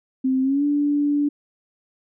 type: tone with pitch glide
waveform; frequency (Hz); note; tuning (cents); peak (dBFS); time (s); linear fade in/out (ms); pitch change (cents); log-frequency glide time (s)
sine; 261.6 to 290.3; C4 to D4; 0 to -20; -17; 0.24-1.29; 10; +180; 0.42-0.64
effects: none